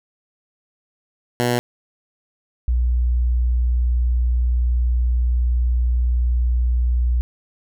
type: tone pair in turn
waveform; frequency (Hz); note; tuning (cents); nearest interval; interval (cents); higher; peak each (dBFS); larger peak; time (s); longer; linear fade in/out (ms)
10% pulse / sine; 121.5 / 60.64; B2 / B1; -28 / -31; octave; 1203; first; -9 / -15; first; 1.4-1.59 / 2.68-7.21; second; 0
effects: none